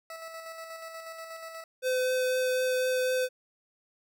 20% pulse tone with tremolo, 653 Hz, E5, 17 cents flat, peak -34 dBFS, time 0.1-1.64 s, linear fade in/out 2 ms, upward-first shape square, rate 8.3 Hz, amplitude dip 35%
square tone with vibrato, 510 Hz, C5, 44 cents flat, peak -26 dBFS, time 1.82-3.29 s, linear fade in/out 50 ms, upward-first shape triangle, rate 4 Hz, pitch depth 9 cents each way
effects none

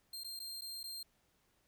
sawtooth tone with dropouts, 4186 Hz, C8, in tune, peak -40 dBFS, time 0.13-1.03 s, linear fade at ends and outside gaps 5 ms, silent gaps 0.236-0.244 / 0.393-0.399 / 0.611-0.618 / 0.832-0.839 s, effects pink hiss -75 dBFS RMS until 1.67 s

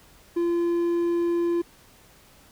triangle tone, 343.1 Hz, F4, 31 cents flat, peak -19 dBFS, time 0.36-1.62 s, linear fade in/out 10 ms, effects pink hiss -54 dBFS RMS until 2.51 s

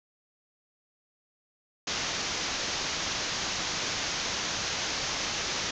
white low-pass noise, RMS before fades -32 dBFS, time 1.87-5.71 s, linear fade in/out 5 ms, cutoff 6700 Hz, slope 96 dB/octave, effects none

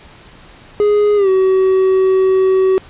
triangle tone with pitch glide, 415.3 to 378.6 Hz, G#4 to F#4, 0 to +40 cents, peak -7 dBFS, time 0.8-2.78 s, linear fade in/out 0 ms, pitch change -160 cents, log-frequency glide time 1.16-1.29 s, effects pink hiss -41 dBFS RMS until 2.89 s + resampled to 8000 Hz

